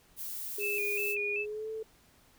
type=noise; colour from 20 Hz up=violet; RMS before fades=-39 dBFS; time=0.16-1.16 s; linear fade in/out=50 ms
type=tone with pitch glide; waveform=sine; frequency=410.8 to 440.3 Hz; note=G#4 to A4; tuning=-19 to +1 cents; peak=-35 dBFS; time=0.58-1.83 s; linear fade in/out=5 ms; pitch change=+120 cents; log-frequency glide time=1.36-1.7 s
type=tone with vibrato; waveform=sine; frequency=2535 Hz; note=D#7; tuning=32 cents sharp; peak=-31 dBFS; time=0.59-1.46 s; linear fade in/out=50 ms; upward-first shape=square; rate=2.6 Hz; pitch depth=61 cents each way
effects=pink hiss -63 dBFS RMS until 2.38 s